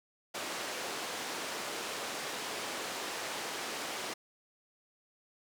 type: band-pass noise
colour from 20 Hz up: pink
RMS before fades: -39 dBFS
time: 0.34-4.14 s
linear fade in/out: 10 ms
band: 390 to 8200 Hz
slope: 12 dB/octave
effects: none